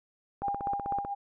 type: tone with tremolo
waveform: sine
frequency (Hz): 804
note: G5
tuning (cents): +44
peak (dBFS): -27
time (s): 0.42-1.15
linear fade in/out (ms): 20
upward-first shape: sine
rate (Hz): 4.3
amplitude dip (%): 65
type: click train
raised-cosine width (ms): 1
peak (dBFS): -22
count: 11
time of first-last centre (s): 0.42-1.049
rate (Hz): 15.9
effects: none